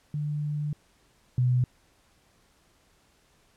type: tone pair in turn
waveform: sine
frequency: 148.5 / 125.1 Hz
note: D3 / B2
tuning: +20 / +23 cents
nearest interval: minor third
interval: 297 cents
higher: first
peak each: -27 / -20 dBFS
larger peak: second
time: 0.14-0.73 / 1.38-1.64 s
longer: first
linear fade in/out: 2 ms
effects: pink hiss -64 dBFS RMS until 3.56 s + low-pass 11000 Hz 12 dB/octave